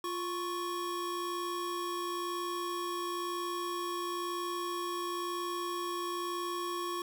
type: tone pair together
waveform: square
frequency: 349.2 / 1108.6 Hz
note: F4 / C#6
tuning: 0 / 0 cents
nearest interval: octave + minor sixth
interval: 2000 cents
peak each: -38 / -37 dBFS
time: 0.04-7.02 s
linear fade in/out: 2 ms
effects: none